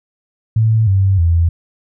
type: tone with pitch steps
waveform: sine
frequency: 111 / 96.63 / 84.12 Hz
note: A2 / G2 / E2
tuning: +16 / -24 / +36 cents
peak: -9 dBFS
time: 0.56-1.49 s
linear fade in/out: 5 ms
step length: 310 ms
effects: none